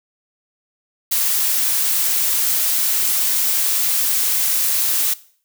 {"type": "noise", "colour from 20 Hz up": "blue", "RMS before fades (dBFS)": -18, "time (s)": [1.11, 5.14], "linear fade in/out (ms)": 10, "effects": ["noise-tail reverb RT60 0.5 s tail -19 dB re dry"]}